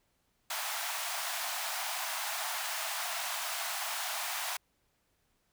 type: high-pass noise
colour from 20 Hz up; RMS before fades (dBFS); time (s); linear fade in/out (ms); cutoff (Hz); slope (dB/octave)
pink; -36; 0.5-4.57; 5; 640; 96
effects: pink hiss -75 dBFS RMS until 5.52 s